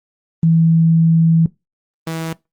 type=tone pair in turn; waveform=sine / sawtooth; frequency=163.9 / 162.67 Hz; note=E3 / E3; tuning=-10 / -23 cents; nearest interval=unison; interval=13 cents; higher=first; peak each=-9 / -17 dBFS; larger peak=first; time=0.43-1.46 / 2.07-2.33 s; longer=first; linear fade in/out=2 ms; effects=noise-tail reverb RT60 0.2 s tail -20 dB re dry + Opus 24 kbps